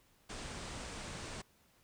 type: low-pass noise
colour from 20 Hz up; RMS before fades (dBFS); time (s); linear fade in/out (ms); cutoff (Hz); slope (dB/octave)
pink; -45; 0.29-1.42; 10; 9300; 96
effects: pink hiss -69 dBFS RMS until 1.83 s